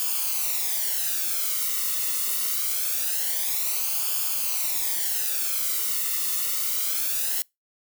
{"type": "noise with flanger", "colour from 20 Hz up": "blue", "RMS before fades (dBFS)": -26, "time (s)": [0, 7.42], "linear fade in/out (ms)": 0, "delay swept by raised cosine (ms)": [0.51, 1.26], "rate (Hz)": 0.24, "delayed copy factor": -0.7, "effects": ["noise-tail reverb RT60 0.2 s tail -25 dB re dry"]}